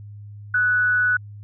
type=tone with frequency modulation; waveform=sine; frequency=1481 Hz; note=F#6; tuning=1 cent sharp; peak=-16 dBFS; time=0.54-1.17 s; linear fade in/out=5 ms; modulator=212 Hz; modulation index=0.21; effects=added 103 Hz sine -36 dBFS peak until 1.43 s